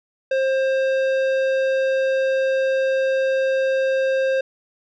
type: tone with tanh clipping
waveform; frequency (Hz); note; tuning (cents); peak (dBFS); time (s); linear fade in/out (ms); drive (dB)
sine; 531; C5; +25; -19; 0.31-4.41; 5; 13
effects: none